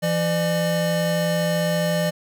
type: tone pair together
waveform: square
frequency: 168.65 / 601 Hz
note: E3 / D5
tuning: +40 / +40 cents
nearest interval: octave + minor seventh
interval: 2200 cents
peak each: -23 dBFS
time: 0.02-2.11 s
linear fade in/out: 20 ms
effects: none